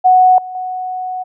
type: tone with level steps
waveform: sine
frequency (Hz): 739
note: F#5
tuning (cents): -2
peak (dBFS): -5 / -24 / -19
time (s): 0.04-1.24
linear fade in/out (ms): 20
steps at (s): 0.38 / 0.55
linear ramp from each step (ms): 2
effects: none